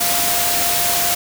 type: tone in noise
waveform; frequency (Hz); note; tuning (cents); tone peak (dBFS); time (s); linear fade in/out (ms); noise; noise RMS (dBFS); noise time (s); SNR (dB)
sine; 698.5; F5; 0; -24; 0-1.15; 10; white; -18; 0-1.15; -9
effects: none